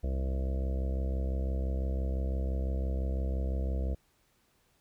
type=harmonic tone; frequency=65.9 Hz; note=C2; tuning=13 cents sharp; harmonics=1 / 2 / 3 / 4 / 5 / 6 / 7 / 8 / 9 / 10; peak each=-29 / -43 / -42 / -49 / -46 / -55 / -46 / -46 / -50 / -49 dBFS; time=0.03-3.95 s; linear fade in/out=10 ms; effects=pink hiss -70 dBFS RMS until 4.8 s